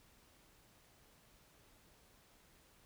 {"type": "silence", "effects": ["pink hiss -67 dBFS RMS until 2.85 s"]}